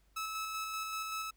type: tone with tremolo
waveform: sawtooth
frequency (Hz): 1300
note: E6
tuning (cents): -24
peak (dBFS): -32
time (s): 0.16-1.31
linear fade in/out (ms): 10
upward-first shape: square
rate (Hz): 5.2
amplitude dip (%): 25
effects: added 50 Hz sine -66 dBFS peak until 1.36 s + pink hiss -74 dBFS RMS until 1.36 s